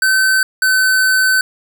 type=tone pair in turn; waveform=square; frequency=1534 / 1522.5 Hz; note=G6 / F#6; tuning=-38 / +49 cents; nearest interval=unison; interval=13 cents; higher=first; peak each=-11 dBFS; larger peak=neither; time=0.02-0.43 / 0.62-1.41 s; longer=second; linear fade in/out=2 ms; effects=none